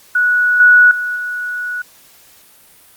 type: tone with level steps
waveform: sine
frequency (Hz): 1468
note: F#6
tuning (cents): -14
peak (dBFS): -10 / -4 / -17 / -19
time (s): 0.15-1.82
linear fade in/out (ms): 5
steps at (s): 0.6 / 0.91 / 1.16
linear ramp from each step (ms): 2
effects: white hiss -46 dBFS RMS until 2.96 s + Opus 48 kbps